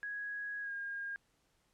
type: tone with pitch glide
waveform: sine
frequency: 1661.2 to 1619.5 Hz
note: G#6 to G#6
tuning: 0 to -44 cents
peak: -38 dBFS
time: 0.03-1.16 s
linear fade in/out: 0 ms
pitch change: -44 cents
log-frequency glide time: 0.61-0.72 s
effects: pink hiss -75 dBFS RMS until 1.73 s + low-pass 11000 Hz 12 dB/octave